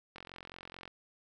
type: click train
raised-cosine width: 0.3 ms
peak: -30 dBFS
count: 33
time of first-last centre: 0.16-0.877 s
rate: 44.6 Hz
effects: none